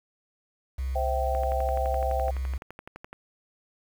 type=tone; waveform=sine; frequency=65.41 Hz; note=C2; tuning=in tune; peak=-27 dBFS; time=0.78-2.58 s; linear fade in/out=10 ms
type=chord; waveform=sine; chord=C major; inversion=none; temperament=equal with one note detuned; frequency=523.3 / 659.3 / 774.5 Hz; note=C5 / E5 / G5; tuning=0 / 0 / -21 cents; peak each=-31 / -31 / -29 dBFS; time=0.95-2.31 s; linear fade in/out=10 ms
type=click train; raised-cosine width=0.5 ms; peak=-25 dBFS; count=22; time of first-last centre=1.35-3.13 s; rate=11.8 Hz
effects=8-bit